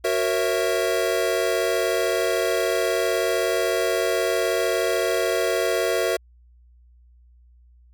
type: chord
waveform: square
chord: F# dominant seventh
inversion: none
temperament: equal with one note detuned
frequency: 370 / 466.2 / 545.5 / 659.3 Hz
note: F#4 / A#4 / C#5 / E5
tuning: 0 / 0 / -28 / 0 cents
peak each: -27 / -26 / -28 / -26 dBFS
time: 0.04-6.17 s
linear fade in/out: 10 ms
effects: added 60 Hz sine -50 dBFS peak until 7.93 s